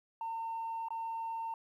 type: tone with dropouts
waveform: sine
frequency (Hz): 908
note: A#5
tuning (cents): -46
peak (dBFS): -34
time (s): 0.21-1.54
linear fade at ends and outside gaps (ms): 2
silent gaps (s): 0.885-0.905
effects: tanh soft clip ceiling -33 dBFS + 12-bit